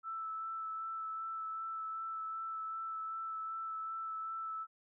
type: tone with vibrato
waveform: sine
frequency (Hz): 1318.5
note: E6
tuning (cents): 0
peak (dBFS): -38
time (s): 0.03-4.67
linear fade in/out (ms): 50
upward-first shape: sine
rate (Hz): 2.6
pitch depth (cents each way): 12
effects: none